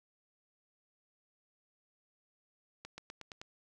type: accelerating click train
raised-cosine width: 0.2 ms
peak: -28 dBFS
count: 6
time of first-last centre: 2.85-3.415 s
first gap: 130 ms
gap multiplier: 0.93
effects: none